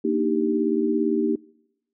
sine chord, Eb major seventh, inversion second, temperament equal, 233.1 / 293.7 / 311.1 / 392 Hz, Bb3 / D4 / Eb4 / G4, 0 / 0 / 0 / 0 cents, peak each -25 / -30 / -24 / -24 dBFS, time 0.04-1.36 s, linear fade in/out 10 ms, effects noise-tail reverb RT60 0.9 s tail -25 dB re dry

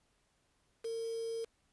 sine tone with quantisation, 456.2 Hz, A#4, 37 cents flat, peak -36 dBFS, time 0.84-1.45 s, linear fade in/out 10 ms, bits 8, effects pink hiss -75 dBFS RMS until 1.72 s + resampled to 24000 Hz

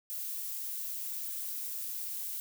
violet noise, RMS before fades -38 dBFS, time 0.1-2.4 s, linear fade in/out 0 ms, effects none

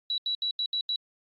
sine tone bursts at uneven times, 3919 Hz, B7, 14 cents flat, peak -26 dBFS, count 6, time 0.1-0.18 / 0.26-0.35 / 0.42-0.51 / 0.59-0.66 / 0.73-0.81 / 0.89-0.96 s, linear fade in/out 2 ms, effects AAC 32 kbps

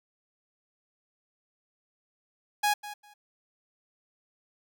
sawtooth tone with echo, 830 Hz, G#5, 1 cent flat, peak -19 dBFS, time 2.63-2.74 s, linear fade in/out 10 ms, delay 200 ms, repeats 2, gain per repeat -15 dB, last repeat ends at 3.14 s, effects none

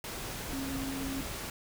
sine tone in noise, 270 Hz, C#4, 45 cents flat, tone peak -35 dBFS, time 0.53-1.21 s, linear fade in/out 2 ms, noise pink, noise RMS -39 dBFS, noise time 0.04-1.5 s, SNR +1 dB, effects none

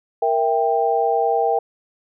sine chord, E diminished, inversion second, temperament equal with one note detuned, 466.2 / 659.3 / 789 Hz, Bb4 / E5 / G5, 0 / 0 / +11 cents, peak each -20 / -22 / -19 dBFS, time 0.22-1.59 s, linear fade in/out 5 ms, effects none

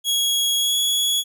sawtooth tone with pitch glide, 3322 to 3363 Hz, G#7 to G#7, 0 to +21 cents, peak -15 dBFS, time 0.04-1.24 s, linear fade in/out 50 ms, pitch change +21 cents, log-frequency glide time 0.58-0.77 s, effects none

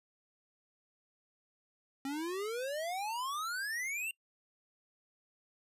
square exponential sweep, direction up, 266.7 to 2794 Hz, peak -36 dBFS, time 2.05-4.11 s, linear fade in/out 2 ms, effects noise-tail reverb RT60 0.1 s tail -24 dB re dry + resampled to 32000 Hz

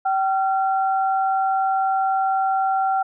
sine tone pair together, 770 / 1372 Hz, G5 / F6, -31 / -31 cents, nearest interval minor seventh, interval 1000 cents, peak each -18 / -26 dBFS, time 0.05-3.03 s, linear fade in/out 10 ms, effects none

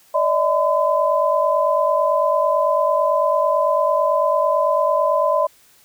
sine tone cluster, 584 / 633 / 1015 Hz, D5 / D#5 / B5, -10 / +30 / +47 cents, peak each -19 dBFS, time 0.14-5.47 s, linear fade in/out 10 ms, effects white hiss -53 dBFS RMS until 5.84 s

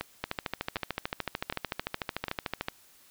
two click trains, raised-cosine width 0.3 ms, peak -14 / -16 dBFS, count 34 / 4, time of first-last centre 0.24-2.684 / 0.01-2.283 s, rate 13.5 / 1.32 Hz, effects white hiss -59 dBFS RMS until 3.1 s

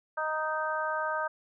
harmonic tone, 311.1 Hz, D#4, in tune, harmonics 2 / 3 / 4 / 5, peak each -34 / -34 / -34 / -34 dBFS, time 0.17-1.28 s, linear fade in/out 10 ms, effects none

